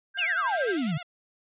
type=tone with tremolo; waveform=sine; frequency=1588 Hz; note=G6; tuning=22 cents sharp; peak=-26 dBFS; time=0.14-0.78 s; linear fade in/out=50 ms; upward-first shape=sine; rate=13 Hz; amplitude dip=80%
type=tone with vibrato; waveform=10% pulse; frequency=686 Hz; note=F5; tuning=31 cents flat; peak=-29 dBFS; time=0.17-1.03 s; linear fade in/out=5 ms; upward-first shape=sine; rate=10 Hz; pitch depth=99 cents each way
type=exponential sweep; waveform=sine; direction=down; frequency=3032 to 138.5 Hz; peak=-25 dBFS; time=0.18-0.98 s; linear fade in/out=10 ms
type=high-pass noise; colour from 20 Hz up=white; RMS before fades=-37 dBFS; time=0.48-0.92 s; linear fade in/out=10 ms; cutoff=2000 Hz; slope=48 dB/octave
effects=resampled to 8000 Hz